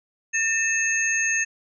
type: tone cluster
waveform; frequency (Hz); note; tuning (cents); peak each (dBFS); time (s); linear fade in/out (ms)
sine; 1809 / 2616 / 6460; A6 / E7 / G#8; +48 / -14 / -49; -24 / -25 / -25; 0.33-1.45; 20
effects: none